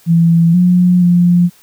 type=tone with pitch steps; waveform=sine; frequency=167.3 / 179.1 / 175.4 Hz; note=E3 / F3 / F3; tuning=+26 / +44 / +8 cents; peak=-6 dBFS; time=0.06-1.5 s; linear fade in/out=50 ms; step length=480 ms; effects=white hiss -47 dBFS RMS until 1.62 s